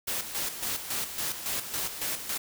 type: noise with tremolo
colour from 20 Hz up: white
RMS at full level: -31 dBFS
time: 0.07-2.38 s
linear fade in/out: 10 ms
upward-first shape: square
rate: 3.6 Hz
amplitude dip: 60%
effects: none